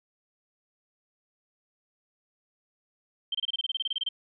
sine tone bursts, 3136 Hz, G7, in tune, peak -26 dBFS, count 15, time 3.32-4.089 s, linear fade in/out 5 ms, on 27 ms, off 26 ms, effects none

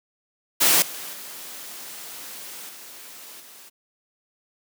white noise with level steps, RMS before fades -17 / -35 / -38 / -42 / -46 dBFS, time 0.6-3.7 s, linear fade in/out 20 ms, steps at 0.82 / 1.13 / 2.69 / 3.4 s, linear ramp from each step 2 ms, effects high-pass 200 Hz 12 dB/octave

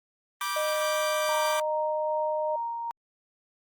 sawtooth chord, G major, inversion first, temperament equal with one note detuned, 970.2 / 1174.7 / 1568 Hz, B5 / D6 / G6, -31 / 0 / 0 cents, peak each -32 / -26 / -31 dBFS, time 0.41-1.6 s, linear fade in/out 2 ms
sine tone, 614 Hz, D#5, 23 cents flat, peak -27 dBFS, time 0.56-2.56 s, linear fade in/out 5 ms
sine tone with tremolo, 932.3 Hz, A#5, in tune, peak -28 dBFS, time 1.29-2.91 s, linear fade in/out 0 ms, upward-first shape sine, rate 2.5 Hz, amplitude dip 30%
effects Opus 32 kbps

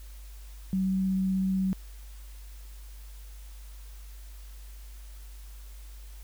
sine tone with vibrato, 189.6 Hz, F#3, 43 cents sharp, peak -24 dBFS, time 0.73-1.73 s, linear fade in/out 0 ms, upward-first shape triangle, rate 16 Hz, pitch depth 9 cents each way, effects added 50 Hz sine -42 dBFS peak until 6.23 s + white hiss -56 dBFS RMS until 6.23 s

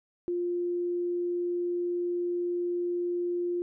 sine tone, 350.9 Hz, F4, 8 cents sharp, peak -27 dBFS, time 0.28-3.62 s, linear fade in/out 0 ms, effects none

